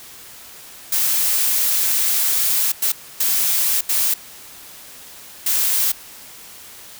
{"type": "noise bursts at uneven times", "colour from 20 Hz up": "blue", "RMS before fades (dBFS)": -18, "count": 5, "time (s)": [[0.92, 2.72], [2.82, 2.92], [3.2, 3.81], [3.89, 4.14], [5.46, 5.92]], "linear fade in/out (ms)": 5, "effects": ["white hiss -40 dBFS RMS until 6.99 s"]}